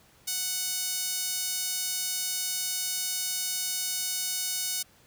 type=tone with high-pass filter; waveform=sawtooth; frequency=740 Hz; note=F#5; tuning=in tune; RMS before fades=-31 dBFS; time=0.27-4.83 s; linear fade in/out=10 ms; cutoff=5400 Hz; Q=0.9; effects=pink hiss -59 dBFS RMS until 5.06 s + high-pass 60 Hz 12 dB/octave